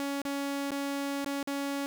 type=tone with dropouts; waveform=sawtooth; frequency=280 Hz; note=C#4; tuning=18 cents sharp; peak=-27 dBFS; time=0-1.86 s; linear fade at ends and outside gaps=0 ms; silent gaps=0.217-0.252 / 0.707-0.717 / 1.245-1.261 / 1.429-1.474 s; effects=none